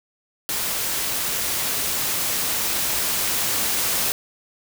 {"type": "noise with level ramp", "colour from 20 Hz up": "white", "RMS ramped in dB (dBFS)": [-25, -22], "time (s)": [0.49, 4.12], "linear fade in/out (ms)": 0, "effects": []}